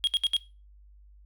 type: tone bursts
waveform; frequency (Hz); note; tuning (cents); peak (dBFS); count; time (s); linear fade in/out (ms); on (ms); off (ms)
triangle; 3274; G#7; -25; -20; 4; 0.04-0.366; 0; 32; 66
effects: noise-tail reverb RT60 0.3 s tail -19 dB re dry + added 50 Hz sine -51 dBFS peak until 1.25 s